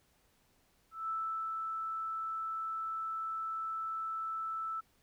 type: tone with ADSR envelope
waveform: sine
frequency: 1318.5 Hz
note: E6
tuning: in tune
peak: -33 dBFS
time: 0.91-4.81 s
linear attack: 180 ms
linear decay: 420 ms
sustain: -2 dB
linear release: 15 ms
effects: pink hiss -71 dBFS RMS until 5.02 s